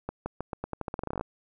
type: accelerating click train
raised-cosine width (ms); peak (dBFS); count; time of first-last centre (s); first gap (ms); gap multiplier
1; -18; 18; 0.09-1.211; 170; 0.86
effects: none